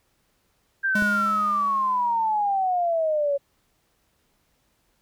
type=exponential sweep; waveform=sine; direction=down; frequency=1600 to 554.4 Hz; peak=-20 dBFS; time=0.83-3.38 s; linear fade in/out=20 ms
type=tone with exponential decay; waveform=square; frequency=206.7 Hz; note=G#3; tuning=8 cents flat; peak=-23 dBFS; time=0.95-2.66 s; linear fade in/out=5 ms; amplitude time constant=370 ms
type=click; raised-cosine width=3 ms; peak=-21 dBFS; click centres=1.023 s
effects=pink hiss -68 dBFS RMS until 5.01 s